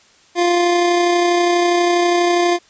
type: tone with amplitude modulation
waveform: 25% pulse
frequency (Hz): 349.2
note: F4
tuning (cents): 0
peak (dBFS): -8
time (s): 0.35-2.59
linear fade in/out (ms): 50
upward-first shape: sine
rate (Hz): 32.3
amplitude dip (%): 25
effects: white hiss -51 dBFS RMS until 2.69 s + resampled to 16000 Hz